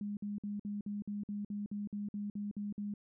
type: tone bursts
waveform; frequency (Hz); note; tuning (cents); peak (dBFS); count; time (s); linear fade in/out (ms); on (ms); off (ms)
sine; 205.4; G#3; -19; -36; 14; 0.01-2.939; 2; 160; 53
effects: none